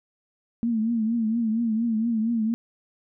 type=tone with vibrato; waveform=sine; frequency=226.3 Hz; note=A3; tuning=49 cents sharp; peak=-21 dBFS; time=0.63-2.54 s; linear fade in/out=0 ms; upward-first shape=triangle; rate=4.3 Hz; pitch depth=98 cents each way; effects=none

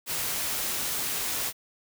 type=noise; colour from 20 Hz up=white; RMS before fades=-30 dBFS; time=0.06-1.53 s; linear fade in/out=50 ms; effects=none

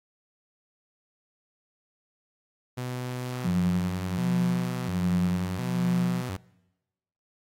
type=tone with vibrato; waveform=sawtooth; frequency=108.4 Hz; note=A2; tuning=25 cents flat; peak=-27 dBFS; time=2.77-6.37 s; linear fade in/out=10 ms; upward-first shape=square; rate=0.71 Hz; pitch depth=250 cents each way
type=tone with tremolo; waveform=sine; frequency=177 Hz; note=F3; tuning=23 cents sharp; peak=-21 dBFS; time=3.44-6.22 s; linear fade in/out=10 ms; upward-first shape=sine; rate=1.3 Hz; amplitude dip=75%
effects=noise-tail reverb RT60 1.0 s tail -23 dB re dry + AAC 48 kbps

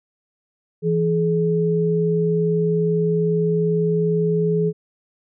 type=tone pair together; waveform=sine; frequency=166.2 / 423.9 Hz; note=E3 / G#4; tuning=+15 / +35 cents; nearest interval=octave + major third; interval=1620 cents; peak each=-19 / -19 dBFS; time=0.82-4.73 s; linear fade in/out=50 ms; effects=none

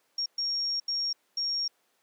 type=tone bursts at uneven times; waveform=sine; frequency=5560 Hz; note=F8; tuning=9 cents flat; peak=-27 dBFS; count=4; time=0.18-0.26 / 0.38-0.8 / 0.88-1.13 / 1.37-1.68 s; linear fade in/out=5 ms; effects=pink hiss -70 dBFS RMS until 2.02 s + high-pass 400 Hz 12 dB/octave

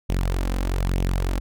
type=tone with flanger; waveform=sawtooth; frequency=45.42 Hz; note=F#1; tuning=31 cents flat; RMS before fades=-23 dBFS; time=0.09-1.4 s; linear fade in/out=10 ms; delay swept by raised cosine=0.32 to 3.92 ms; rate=1.1 Hz; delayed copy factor=+0.55; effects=none

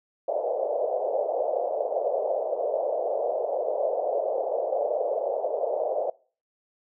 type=band-pass noise; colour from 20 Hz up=pink; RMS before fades=-27 dBFS; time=0.28-6.1 s; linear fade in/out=5 ms; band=490 to 680 Hz; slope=48 dB/octave; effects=noise-tail reverb RT60 0.4 s tail -23 dB re dry

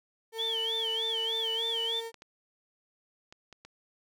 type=tone with pitch glide; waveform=35% pulse; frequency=450.3 to 456.6 Hz; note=A4 to A#4; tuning=+40 to -36 cents; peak=-35 dBFS; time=0.32-2.12 s; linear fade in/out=50 ms; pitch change=+24 cents; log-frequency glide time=1.55-1.61 s
type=tone with vibrato; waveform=sine; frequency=3244 Hz; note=G#7; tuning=41 cents flat; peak=-29 dBFS; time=0.38-2.01 s; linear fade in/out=20 ms; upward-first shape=sine; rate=3.3 Hz; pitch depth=160 cents each way
type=clicks; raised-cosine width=0.2 ms; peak=-31 dBFS; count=5; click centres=2.143 / 2.221 / 3.325 / 3.527 / 3.65 s
effects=none

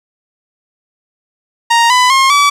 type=tone with pitch steps; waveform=sawtooth; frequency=932.3 / 999.2 / 1070.9 / 1147.8 Hz; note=A#5 / B5 / C6 / D6; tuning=0 / +20 / +40 / -40 cents; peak=-3 dBFS; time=1.7-2.5 s; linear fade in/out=10 ms; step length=200 ms; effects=low-pass 8000 Hz 12 dB/octave + 7-bit

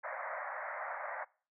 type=band-pass noise; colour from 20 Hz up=pink; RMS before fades=-41 dBFS; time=0.03-1.25 s; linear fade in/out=20 ms; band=550 to 2100 Hz; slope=96 dB/octave; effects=noise-tail reverb RT60 0.4 s tail -23 dB re dry

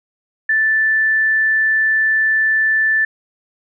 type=tone; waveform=sine; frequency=1760 Hz; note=A6; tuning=in tune; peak=-12 dBFS; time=0.49-3.05 s; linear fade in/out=5 ms; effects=none

